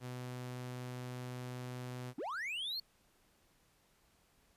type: tone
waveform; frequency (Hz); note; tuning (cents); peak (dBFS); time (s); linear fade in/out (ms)
sawtooth; 125.1; B2; +23; -38; 0-2.14; 50
type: linear sweep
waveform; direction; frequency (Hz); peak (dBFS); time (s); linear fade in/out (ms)
triangle; up; 220 to 4435; -36; 2.18-2.8; 5
effects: pink hiss -71 dBFS RMS until 4.56 s + resampled to 32000 Hz

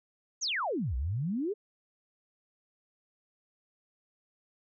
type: exponential two-way sweep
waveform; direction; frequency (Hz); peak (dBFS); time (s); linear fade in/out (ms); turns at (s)
sine; down then up; 7040 to 58.27 to 443.5; -29; 0.41-1.54; 20; 0.96
effects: none

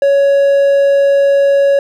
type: tone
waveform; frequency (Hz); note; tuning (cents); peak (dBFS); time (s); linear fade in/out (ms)
triangle; 558; C#5; +11; -5; 0.02-1.79; 2
effects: none

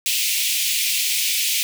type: high-pass noise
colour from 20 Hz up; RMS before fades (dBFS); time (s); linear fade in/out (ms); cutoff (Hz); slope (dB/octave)
pink; -21; 0.06-1.63; 0; 2300; 48
effects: none

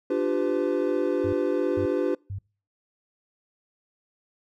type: chord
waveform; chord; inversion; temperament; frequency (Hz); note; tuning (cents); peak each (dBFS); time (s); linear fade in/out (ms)
triangle; G dominant seventh; second; equal with one note detuned; 293.7 / 349.2 / 392 / 505.7; D4 / F4 / G4 / B4; 0 / 0 / 0 / +41; -26; 0.1-2.15; 5
type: tone bursts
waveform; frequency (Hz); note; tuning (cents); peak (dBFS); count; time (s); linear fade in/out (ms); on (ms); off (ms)
sine; 97.5; G2; -9; -30; 3; 1.24-2.387; 5; 89; 440
effects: noise-tail reverb RT60 0.4 s tail -26 dB re dry

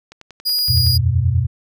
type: click train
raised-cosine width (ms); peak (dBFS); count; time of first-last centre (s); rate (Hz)
0.2; -21; 9; 0.12-0.868; 10.7
type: tone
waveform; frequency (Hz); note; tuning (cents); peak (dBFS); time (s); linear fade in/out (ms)
45% pulse; 4886; D#8; -32; -15; 0.45-0.98; 20
type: chord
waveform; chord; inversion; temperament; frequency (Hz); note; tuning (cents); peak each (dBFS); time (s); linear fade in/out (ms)
sine; E suspended second; none; equal; 82.41 / 92.5 / 123.47; E2 / F#2 / B2; 0 / 0 / 0; -19 / -17 / -17; 0.68-1.47; 20
effects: none

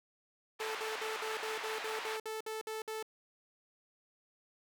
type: band-pass noise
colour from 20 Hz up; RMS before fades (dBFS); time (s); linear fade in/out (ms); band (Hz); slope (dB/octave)
white; -42; 0.59-2.18; 20; 710 to 2200; 12
type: tone bursts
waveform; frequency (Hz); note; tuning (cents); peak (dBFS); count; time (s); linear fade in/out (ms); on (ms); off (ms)
sawtooth; 438.1; A4; -7; -34; 12; 0.6-3.027; 2; 150; 57
effects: none

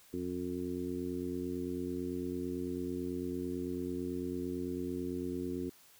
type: harmonic tone with a mistuned harmonic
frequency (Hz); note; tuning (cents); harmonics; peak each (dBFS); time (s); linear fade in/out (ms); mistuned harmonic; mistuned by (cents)
89; F2; +33; 1 / 2 / 3 / 4 / 5; -46 / -44 / -38 / -39 / -46; 0.13-5.7; 10; 1; -130
effects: white hiss -61 dBFS RMS until 5.99 s

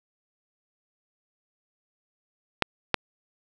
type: clicks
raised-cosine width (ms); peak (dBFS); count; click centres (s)
0.3; -3; 2; 2.623 / 2.943
effects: 7-bit

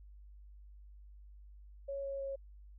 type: tone with pitch steps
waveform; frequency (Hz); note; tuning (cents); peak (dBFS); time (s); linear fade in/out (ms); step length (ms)
sine; 554.4 / 550.6 / 546.8; C#5 / C#5 / C#5; 0 / -12 / -24; -37; 1.88-2.36; 10; 160
effects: added 50 Hz sine -52 dBFS peak until 2.78 s

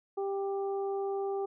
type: harmonic tone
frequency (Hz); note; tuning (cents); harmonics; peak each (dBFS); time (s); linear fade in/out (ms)
394; G4; +9; 1 / 2 / 3; -31 / -38 / -48; 0.17-1.46; 10
effects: none

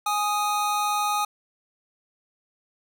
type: tone pair together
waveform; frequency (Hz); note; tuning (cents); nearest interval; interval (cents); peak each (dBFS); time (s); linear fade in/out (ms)
square; 830.6 / 1244.5; G#5 / D#6; 0 / 0; perfect fifth; 700; -26; 0.06-1.25; 5
effects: none

